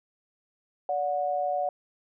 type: tone pair together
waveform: sine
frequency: 578 / 729.9 Hz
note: D5 / F#5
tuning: -28 / -24 cents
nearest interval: major third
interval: 404 cents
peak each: -29 / -27 dBFS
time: 0.89-1.69 s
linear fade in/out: 2 ms
effects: none